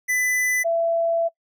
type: tone pair in turn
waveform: square / sine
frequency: 2000 / 669 Hz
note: B6 / E5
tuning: +21 / +25 cents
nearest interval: octave + perfect fifth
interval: 1896 cents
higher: first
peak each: -20 / -18 dBFS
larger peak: second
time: 0.08-0.64 / 0.64-1.29 s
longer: second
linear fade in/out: 20 ms
effects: noise-tail reverb RT60 0.1 s tail -23 dB re dry